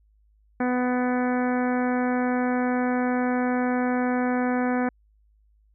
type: harmonic tone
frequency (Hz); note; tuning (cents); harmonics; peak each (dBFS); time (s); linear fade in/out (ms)
249.3; B3; +16; 1 / 2 / 3 / 4 / 5 / 6 / 7 / 8 / 9; -23 / -29 / -30 / -36 / -38 / -35 / -37 / -43 / -42; 0.6-4.89; 5
effects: added 52 Hz sine -58 dBFS peak until 5.74 s